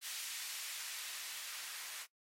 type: noise with band-pass filter sweep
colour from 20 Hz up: blue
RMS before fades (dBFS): -45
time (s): 0.01-2.07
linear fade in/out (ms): 50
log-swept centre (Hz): 2600 to 1600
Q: 0.72
effects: noise-tail reverb RT60 0.1 s tail -18 dB re dry + MP3 64 kbps